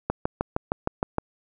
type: click train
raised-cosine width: 1 ms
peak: -9 dBFS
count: 8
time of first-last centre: 0.1-1.184 s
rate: 6.46 Hz
effects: none